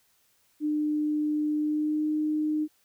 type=tone with pitch glide; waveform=sine; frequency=301.2 to 305.6 Hz; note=D4 to D#4; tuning=+44 to -31 cents; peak=-24 dBFS; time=0.6-2.68 s; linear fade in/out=50 ms; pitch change=+25 cents; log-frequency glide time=1.57-2.07 s; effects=white hiss -67 dBFS RMS until 2.84 s